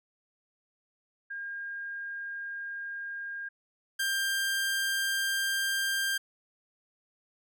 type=tone pair in turn; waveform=sine / sawtooth; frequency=1614 / 1589.9 Hz; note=G#6 / G6; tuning=-50 / +24 cents; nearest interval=unison; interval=26 cents; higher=first; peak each=-35 / -24 dBFS; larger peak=second; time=1.3-3.49 / 3.99-6.18 s; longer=neither; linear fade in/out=10 ms; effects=none